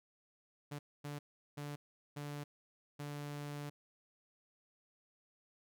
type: tone bursts at uneven times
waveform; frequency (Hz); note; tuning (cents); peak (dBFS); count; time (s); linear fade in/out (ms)
sawtooth; 145.6; D3; -15; -38; 5; 0.71-0.79 / 1.04-1.19 / 1.57-1.76 / 2.16-2.44 / 2.99-3.7; 10
effects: none